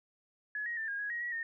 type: tone with pitch steps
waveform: sine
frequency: 1697 / 1886 / 1781 / 1627 / 1663 / 1889 / 1921 / 1834 Hz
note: G#6 / A#6 / A6 / G#6 / G#6 / A#6 / B6 / A#6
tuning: +37 / +20 / +21 / -36 / +2 / +22 / -48 / -29 cents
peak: -34 dBFS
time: 0.55-1.43 s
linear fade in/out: 2 ms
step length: 110 ms
effects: none